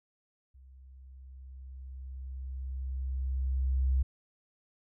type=tone with level ramp; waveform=sine; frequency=65.41 Hz; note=C2; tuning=in tune; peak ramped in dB=-52 to -23 dBFS; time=0.54-4.03 s; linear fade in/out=10 ms; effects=none